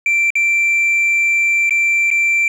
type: tone with dropouts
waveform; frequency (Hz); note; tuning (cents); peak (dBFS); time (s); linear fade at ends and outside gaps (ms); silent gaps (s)
sine; 2349; D7; 0; -9; 0.06-2.48; 2; 0.304-0.354 / 1.695-1.707 / 2.104-2.112
effects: tanh soft clip ceiling -11 dBFS + 8-bit